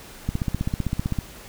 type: click train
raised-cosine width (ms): 5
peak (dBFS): -11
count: 15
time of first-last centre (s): 0.29-1.187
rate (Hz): 15.6
effects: pink hiss -43 dBFS RMS until 1.48 s